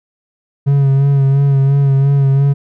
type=tone with vibrato; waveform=triangle; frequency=138.3 Hz; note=C#3; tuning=4 cents flat; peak=-6 dBFS; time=0.66-2.54 s; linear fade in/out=20 ms; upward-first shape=sine; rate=2.9 Hz; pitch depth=33 cents each way; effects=none